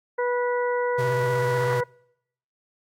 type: harmonic tone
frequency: 489.2 Hz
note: B4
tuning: 16 cents flat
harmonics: 1 / 2 / 3 / 4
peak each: -23 / -29 / -33 / -35 dBFS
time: 0.18-1.84 s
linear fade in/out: 10 ms
type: tone with vibrato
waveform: square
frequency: 128 Hz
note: C3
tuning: 38 cents flat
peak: -27 dBFS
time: 0.98-1.81 s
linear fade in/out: 10 ms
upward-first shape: square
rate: 16 Hz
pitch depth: 57 cents each way
effects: noise-tail reverb RT60 0.8 s tail -26 dB re dry + AAC 64 kbps